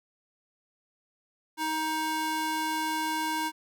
square tone with high-pass filter, 314.7 Hz, D#4, 20 cents sharp, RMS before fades -30 dBFS, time 1.57-3.52 s, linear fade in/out 50 ms, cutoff 650 Hz, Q 1.8, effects none

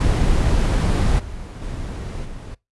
brown noise with level steps, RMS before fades -17 / -32 / -28 / -33 dBFS, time 0-2.55 s, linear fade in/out 10 ms, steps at 1.18 / 1.61 / 2.24 s, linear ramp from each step 20 ms, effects noise-tail reverb RT60 0.2 s tail -22 dB re dry + resampled to 24000 Hz

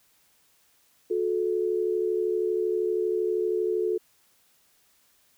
sine tone pair together, 361.9 / 434.6 Hz, F#4 / A4, -38 / -21 cents, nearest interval minor third, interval 317 cents, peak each -26 dBFS, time 1.1-3.98 s, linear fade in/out 10 ms, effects white hiss -64 dBFS RMS until 5.37 s

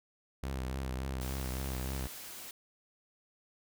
sawtooth tone with vibrato, 65.41 Hz, C2, in tune, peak -31 dBFS, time 0.43-2.07 s, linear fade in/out 0 ms, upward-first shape triangle, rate 3.5 Hz, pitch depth 62 cents each way
white noise, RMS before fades -46 dBFS, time 1.21-2.51 s, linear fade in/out 2 ms
effects none

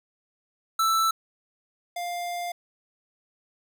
square tone pair in turn, 1323 / 700.8 Hz, E6 / F5, +6 / +6 cents, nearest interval major seventh, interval 1100 cents, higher first, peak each -21 / -30 dBFS, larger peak first, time 0.79-1.11 / 1.96-2.52 s, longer second, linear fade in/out 5 ms, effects none

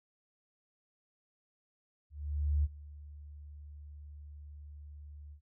sine tone with ADSR envelope, 73.5 Hz, D2, 2 cents sharp, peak -25 dBFS, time 2.1-5.41 s, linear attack 540 ms, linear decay 34 ms, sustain -21 dB, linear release 90 ms, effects none

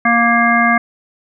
harmonic tone, 234.6 Hz, A#3, 11 cents sharp, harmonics 1 / 3 / 5 / 7 / 9, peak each -16 / -16 / -16 / -16 / -16 dBFS, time 0.05-0.78 s, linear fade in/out 5 ms, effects none

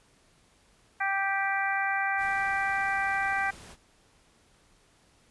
harmonic tone, 391.9 Hz, G4, in tune, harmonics 2 / 3 / 4 / 5 / 6, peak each -30 / -36 / -30 / -32 / -36 dBFS, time 1-3.51 s, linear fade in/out 10 ms
pink noise, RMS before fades -48 dBFS, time 2.17-3.77 s, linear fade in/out 50 ms
effects pink hiss -63 dBFS RMS until 5.3 s + resampled to 24000 Hz

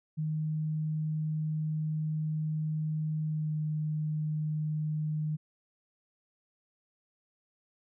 sine tone with pitch glide, 155.1 to 153.5 Hz, D#3 to D#3, -5 to -23 cents, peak -29 dBFS, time 0.17-5.37 s, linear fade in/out 20 ms, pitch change -18 cents, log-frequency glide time 3.25-3.55 s, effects none

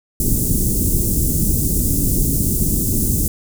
pink band-stop noise, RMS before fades -17 dBFS, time 0.2-3.28 s, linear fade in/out 2 ms, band 320 to 7800 Hz, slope 24 dB/octave, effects none

